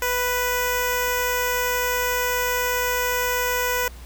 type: tone with notch filter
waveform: 5% pulse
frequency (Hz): 493.9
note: B4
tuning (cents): 0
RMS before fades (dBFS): -23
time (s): 0.02-3.88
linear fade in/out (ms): 2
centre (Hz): 4100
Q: 0.56
effects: added 60 Hz sine -38 dBFS peak until 4.05 s + pink hiss -47 dBFS RMS until 4.05 s